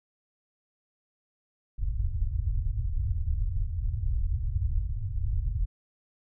pink low-pass noise, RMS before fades -28 dBFS, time 1.78-5.66 s, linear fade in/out 20 ms, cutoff 110 Hz, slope 48 dB/octave, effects none

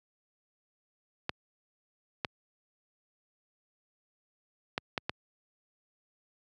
clicks, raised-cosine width 0.3 ms, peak -14 dBFS, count 5, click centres 1.294 / 2.248 / 4.779 / 4.978 / 5.095 s, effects high-pass 80 Hz 12 dB/octave

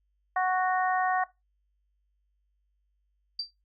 harmonic tone, 370 Hz, F#4, in tune, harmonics 2 / 3 / 4 / 5, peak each -25 / -30 / -35 / -33 dBFS, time 0.36-1.24 s, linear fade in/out 5 ms
sine tone with exponential decay, 4679 Hz, D8, 7 cents flat, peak -26 dBFS, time 3.39-3.51 s, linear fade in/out 5 ms, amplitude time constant 24 ms
effects noise-tail reverb RT60 0.2 s tail -19 dB re dry + added 50 Hz sine -70 dBFS peak until 3.64 s

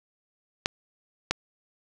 clicks, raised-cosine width 0.2 ms, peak -6 / -6 dBFS, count 2, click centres 0.659 / 1.31 s, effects none

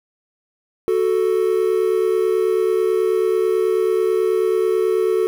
triangle tone pair together, 370.8 / 440 Hz, F#4 / A4, +4 / 0 cents, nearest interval minor third, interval 296 cents, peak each -16 dBFS, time 0.88-5.27 s, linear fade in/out 0 ms, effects 7-bit

